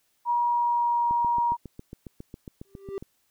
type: tone with pitch glide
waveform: sine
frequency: 956 to 948.8 Hz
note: A#5 to A#5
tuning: +43 to +30 cents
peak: -21 dBFS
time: 0.25-1.57 s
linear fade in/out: 50 ms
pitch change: -13 cents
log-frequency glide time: 0.46-1.05 s
type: click train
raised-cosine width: 3 ms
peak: -26 dBFS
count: 15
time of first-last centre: 1.11-3.025 s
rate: 7.31 Hz
type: tone with exponential growth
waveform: triangle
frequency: 392.7 Hz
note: G4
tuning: 3 cents sharp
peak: -25 dBFS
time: 2.65-2.98 s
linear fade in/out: 0 ms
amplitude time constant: 71 ms
effects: white hiss -70 dBFS RMS until 3.3 s